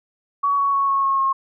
sine tone with pitch steps, 1127 / 1117.3 / 1107.6 / 1098.1 / 1088.6 / 1079.2 Hz, C#6 / C#6 / C#6 / C#6 / C#6 / C#6, +28 / +13 / -2 / -17 / -32 / -47 cents, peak -16 dBFS, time 0.43-1.33 s, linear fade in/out 10 ms, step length 150 ms, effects none

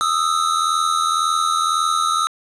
square tone pair together, 1236.6 / 1318.5 Hz, D#6 / E6, -11 / 0 cents, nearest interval minor second, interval 111 cents, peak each -20 dBFS, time 0.01-2.27 s, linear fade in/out 0 ms, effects resampled to 24000 Hz + 7-bit

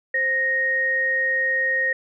sine tone pair together, 523.3 / 1864.8 Hz, C5 / A#6, 0 / 0 cents, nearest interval octave + minor seventh, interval 2200 cents, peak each -29 / -19 dBFS, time 0.14-1.93 s, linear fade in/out 5 ms, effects none

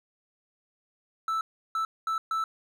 triangle tone bursts at uneven times, 1318.5 Hz, E6, in tune, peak -24 dBFS, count 4, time 1.28-1.41 / 1.75-1.85 / 2.07-2.18 / 2.31-2.44 s, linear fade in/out 2 ms, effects none

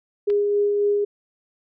sine tone with tremolo, 409.7 Hz, G#4, 24 cents flat, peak -16 dBFS, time 0.27-1.05 s, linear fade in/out 10 ms, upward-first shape sine, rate 3.7 Hz, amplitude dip 25%
clicks, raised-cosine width 0.3 ms, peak -25 dBFS, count 2, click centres 0.3 / 0.303 s
effects none

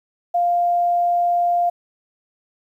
sine tone, 699 Hz, F5, 1 cent sharp, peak -15 dBFS, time 0.34-1.7 s, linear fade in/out 10 ms, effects 9-bit

